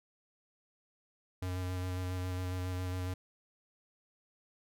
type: tone with vibrato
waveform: square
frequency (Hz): 91.4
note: F#2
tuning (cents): -21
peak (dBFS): -35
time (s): 1.42-3.14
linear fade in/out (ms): 5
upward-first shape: square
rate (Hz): 7.3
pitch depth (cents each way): 13
effects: none